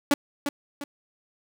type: tone with echo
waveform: sawtooth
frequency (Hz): 285.6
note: D4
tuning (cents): -48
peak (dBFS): -13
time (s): 0.11-0.14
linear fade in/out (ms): 2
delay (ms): 350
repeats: 2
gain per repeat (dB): -8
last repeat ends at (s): 0.84
effects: none

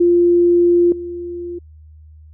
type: tone with level steps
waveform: sine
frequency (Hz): 348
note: F4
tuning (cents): -6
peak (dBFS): -9 / -24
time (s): 0-1.59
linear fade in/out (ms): 10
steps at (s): 0.92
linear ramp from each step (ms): 2
effects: added 77 Hz sine -39 dBFS peak until 2.33 s

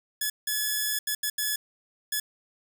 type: tone bursts at uneven times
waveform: 5% pulse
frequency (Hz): 1708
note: G#6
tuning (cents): +48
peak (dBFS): -15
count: 6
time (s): 0.21-0.3 / 0.47-0.99 / 1.07-1.15 / 1.23-1.3 / 1.38-1.56 / 2.12-2.2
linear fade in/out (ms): 5
effects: none

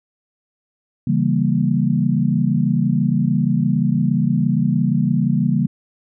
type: chord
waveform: sine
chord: C# diminished seventh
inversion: none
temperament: equal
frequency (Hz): 138.59 / 164.81 / 196 / 233.1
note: C#3 / E3 / G3 / Bb3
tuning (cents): 0 / 0 / 0 / 0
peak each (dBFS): -20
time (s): 1.07-5.67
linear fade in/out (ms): 5
effects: none

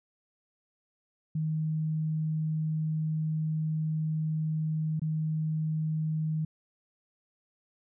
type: tone with dropouts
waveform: sine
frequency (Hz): 156.6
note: D#3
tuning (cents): +11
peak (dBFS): -27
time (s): 1.35-6.45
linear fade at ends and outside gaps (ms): 5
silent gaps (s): 4.996-5.017
effects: none

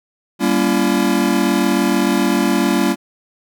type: chord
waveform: square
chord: G diminished seventh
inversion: none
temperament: just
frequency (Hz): 196 / 235.2 / 282.2 / 338.7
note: G3 / Bb3 / Db4 / Fb4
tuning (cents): 0 / +16 / +31 / +47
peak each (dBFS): -20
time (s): 0.39-2.96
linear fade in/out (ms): 50
effects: none

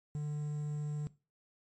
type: tone with quantisation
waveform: triangle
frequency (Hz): 148.8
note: D3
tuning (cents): +23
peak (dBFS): -32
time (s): 0.15-1.07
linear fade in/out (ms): 0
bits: 10
effects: noise-tail reverb RT60 0.3 s tail -18 dB re dry + MP3 48 kbps

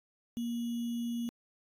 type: tone with sample-and-hold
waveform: sine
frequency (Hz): 235.6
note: A#3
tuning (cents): +19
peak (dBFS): -32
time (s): 0.37-1.29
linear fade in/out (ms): 0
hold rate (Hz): 3150
effects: AAC 48 kbps

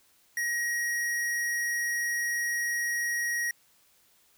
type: tone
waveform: square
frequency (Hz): 1893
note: A#6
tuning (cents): +26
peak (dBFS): -28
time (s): 0.37-3.51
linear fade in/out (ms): 2
effects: white hiss -64 dBFS RMS until 4.37 s

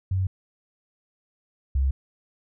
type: tone pair in turn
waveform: sine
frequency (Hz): 94.3 / 67.09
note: F#2 / C2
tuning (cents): +33 / +44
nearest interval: tritone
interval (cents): 589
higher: first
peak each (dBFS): -21 / -19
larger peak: second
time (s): 0.11-0.27 / 1.75-1.91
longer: neither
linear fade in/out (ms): 5
effects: none

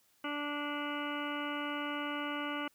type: harmonic tone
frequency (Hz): 292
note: D4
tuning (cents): -10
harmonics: 1 / 2 / 3 / 4 / 5 / 7 / 8 / 9 / 10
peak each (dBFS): -39 / -44 / -45 / -42 / -42 / -46 / -49 / -51 / -45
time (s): 0.24-2.68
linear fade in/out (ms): 5
effects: white hiss -70 dBFS RMS until 2.74 s

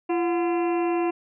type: harmonic tone with a mistuned harmonic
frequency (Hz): 341.5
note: F4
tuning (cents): -39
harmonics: 1 / 2 / 3 / 4 / 5 / 6 / 7 / 8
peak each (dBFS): -22 / -29 / -33 / -44 / -45 / -45 / -42 / -39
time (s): 0.09-1.11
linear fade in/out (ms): 10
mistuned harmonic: 2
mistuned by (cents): +99
effects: none

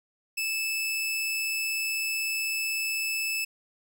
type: tone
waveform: sawtooth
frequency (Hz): 2622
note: E7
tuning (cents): -10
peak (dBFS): -24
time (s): 0.37-3.45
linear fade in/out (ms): 10
effects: none

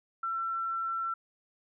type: tone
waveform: sine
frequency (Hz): 1347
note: E6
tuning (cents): +37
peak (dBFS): -30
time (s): 0.23-1.14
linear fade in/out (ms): 5
effects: none

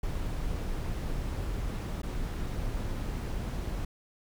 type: noise with dropouts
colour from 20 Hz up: brown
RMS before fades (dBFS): -33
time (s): 0.03-3.85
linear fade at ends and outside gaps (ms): 5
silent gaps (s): 2.019-2.031
effects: none

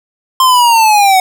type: linear sweep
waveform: square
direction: down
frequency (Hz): 1053 to 740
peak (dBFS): -6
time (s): 0.4-1.2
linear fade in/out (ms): 2
effects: none

